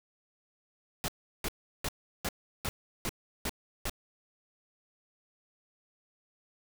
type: noise bursts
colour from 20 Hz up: pink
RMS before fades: -33 dBFS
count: 8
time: 1.04-3.896 s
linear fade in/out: 0 ms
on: 42 ms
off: 360 ms
effects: none